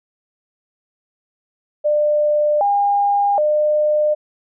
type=tone with pitch steps; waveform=sine; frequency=597 / 809 / 603 Hz; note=D5 / G#5 / D5; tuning=+28 / -46 / +46 cents; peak=-13 dBFS; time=1.84-4.15 s; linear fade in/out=20 ms; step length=770 ms; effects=none